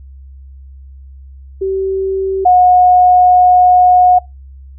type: tone pair in turn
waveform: sine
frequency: 384.4 / 725.7 Hz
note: G4 / F#5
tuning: -34 / -34 cents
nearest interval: major seventh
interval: 1100 cents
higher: second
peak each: -13 / -4 dBFS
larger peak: second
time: 1.61-2.45 / 2.45-4.19 s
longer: second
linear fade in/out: 10 ms
effects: noise-tail reverb RT60 0.2 s tail -22 dB re dry + added 67 Hz sine -32 dBFS peak until 4.78 s